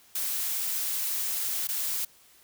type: noise with dropouts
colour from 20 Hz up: blue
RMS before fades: -30 dBFS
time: 0.15-2.05 s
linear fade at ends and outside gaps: 5 ms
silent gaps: 1.673-1.687 s
effects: white hiss -58 dBFS RMS until 2.43 s